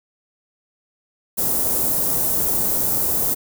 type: band-stop noise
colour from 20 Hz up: white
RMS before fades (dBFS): -20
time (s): 1.37-3.35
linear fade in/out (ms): 20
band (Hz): 660 to 11000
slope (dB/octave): 12
effects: none